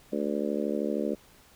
harmonic tone, 73 Hz, D2, 10 cents flat, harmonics 3 / 4 / 5 / 6 / 7 / 8, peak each -32 / -33 / -34 / -35 / -35 / -36 dBFS, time 0.12-1.15 s, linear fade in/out 10 ms, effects pink hiss -57 dBFS RMS until 1.55 s

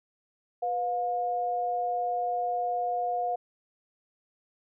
sine tone pair together, 493.9 / 712.5 Hz, B4 / F5, 0 / +34 cents, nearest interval tritone, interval 634 cents, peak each -34 / -27 dBFS, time 0.62-3.36 s, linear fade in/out 10 ms, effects none

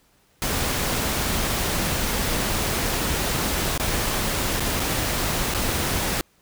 pink noise with dropouts, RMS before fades -24 dBFS, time 0.42-6.21 s, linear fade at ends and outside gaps 0 ms, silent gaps 3.777-3.798 / 4.597-4.605 / 4.796-4.801 / 5.539-5.547 s, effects pink hiss -61 dBFS RMS until 6.41 s

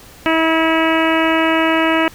harmonic tone with a mistuned harmonic, 322.9 Hz, E4, 36 cents flat, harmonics 1 / 2 / 3 / 4 / 5 / 6 / 7 / 8 / 9, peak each -16 / -19 / -21 / -22 / -23 / -24 / -24 / -25 / -26 dBFS, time 0.26-2.08 s, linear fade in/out 0 ms, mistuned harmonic 5, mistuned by +20 cents, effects pink hiss -41 dBFS RMS until 2.14 s

